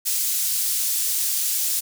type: high-pass noise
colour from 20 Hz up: pink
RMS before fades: -23 dBFS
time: 0.05-1.81 s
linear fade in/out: 20 ms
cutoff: 6900 Hz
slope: 12 dB/octave
effects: none